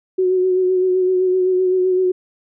sine tone with vibrato, 369.6 Hz, F#4, 2 cents flat, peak -13 dBFS, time 0.18-2.12 s, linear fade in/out 10 ms, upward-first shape sine, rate 7.8 Hz, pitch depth 26 cents each way, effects none

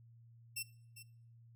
10% pulse tone with echo, 2692 Hz, E7, 36 cents sharp, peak -30 dBFS, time 0.56-0.63 s, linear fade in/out 10 ms, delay 400 ms, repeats 1, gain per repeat -13 dB, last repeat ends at 1.03 s, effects noise-tail reverb RT60 0.6 s tail -21 dB re dry + added 116 Hz sine -58 dBFS peak until 1.55 s

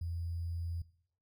sine tone with sample-and-hold, 84.6 Hz, E2, 45 cents sharp, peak -35 dBFS, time 0.01-0.82 s, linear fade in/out 5 ms, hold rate 4900 Hz, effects noise-tail reverb RT60 0.6 s tail -19 dB re dry

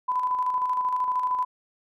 sine tone with tremolo, 1003 Hz, B5, 26 cents sharp, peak -21 dBFS, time 0.08-1.45 s, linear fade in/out 10 ms, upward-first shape square, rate 13 Hz, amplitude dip 40%, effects none

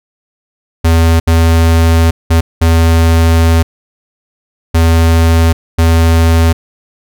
square tone bursts at uneven times, 82.41 Hz, E2, in tune, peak -6 dBFS, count 6, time 0.84-1.2 / 1.27-2.11 / 2.3-2.41 / 2.61-3.63 / 4.74-5.53 / 5.78-6.53 s, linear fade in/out 10 ms, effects none

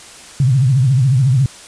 sine tone with vibrato, 130.81 Hz, C3, in tune, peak -9 dBFS, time 0.4-1.46 s, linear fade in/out 2 ms, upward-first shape triangle, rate 14 Hz, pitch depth 200 cents each way, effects white hiss -37 dBFS RMS until 1.67 s + resampled to 22050 Hz

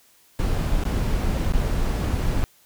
brown noise with dropouts, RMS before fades -22 dBFS, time 0.39-2.44 s, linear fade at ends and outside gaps 0 ms, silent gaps 0.838-0.852 / 1.523-1.536 s, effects white hiss -57 dBFS RMS until 2.65 s

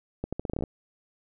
accelerating click train, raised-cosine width 2 ms, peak -17 dBFS, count 11, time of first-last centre 0.24-0.638 s, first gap 86 ms, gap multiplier 0.81, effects none

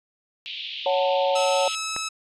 white band-pass noise, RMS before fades -34 dBFS, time 0.46-1.75 s, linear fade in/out 0 ms, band 2600 to 3700 Hz, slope 48 dB/octave
sine chord, F# minor, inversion second, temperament just, 555 / 740 / 888 Hz, C#5 / F#5 / A5, +2 / 0 / +16 cents, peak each -21 / -26 / -26 dBFS, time 0.86-1.68 s, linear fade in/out 2 ms
10% pulse tone, 1298 Hz, E6, 27 cents flat, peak -19 dBFS, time 1.35-2.09 s, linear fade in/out 10 ms
click, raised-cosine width 0.5 ms, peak -17 dBFS, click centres 1.964 s
effects resampled to 22050 Hz

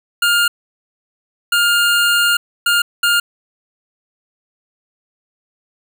25% pulse tone bursts at uneven times, 1410 Hz, F6, 16 cents sharp, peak -8 dBFS, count 4, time 0.22-0.48 / 1.52-2.37 / 2.66-2.82 / 3.03-3.2 s, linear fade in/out 5 ms, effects none

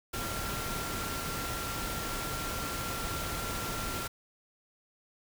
sine tone in noise, 1372 Hz, F6, 31 cents flat, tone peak -40 dBFS, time 0.13-4.08 s, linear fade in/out 10 ms, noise pink, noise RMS -36 dBFS, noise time 0.13-4.08 s, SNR -7 dB, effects none

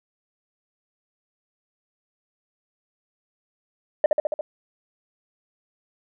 sine tone with echo, 605 Hz, D#5, 49 cents flat, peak -10 dBFS, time 4.04-4.06 s, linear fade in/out 2 ms, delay 70 ms, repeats 5, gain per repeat -3 dB, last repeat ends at 4.41 s, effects tanh soft clip ceiling -11 dBFS

